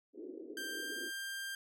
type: band-pass noise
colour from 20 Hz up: white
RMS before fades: -48 dBFS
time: 0.13-1.12 s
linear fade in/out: 50 ms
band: 280 to 440 Hz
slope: 48 dB/octave
type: tone with pitch glide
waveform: sawtooth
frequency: 1579 to 1590 Hz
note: G6 to G6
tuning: +12 to +24 cents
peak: -36 dBFS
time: 0.57-1.55 s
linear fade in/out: 2 ms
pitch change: +12 cents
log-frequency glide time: 0.69-0.93 s
effects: none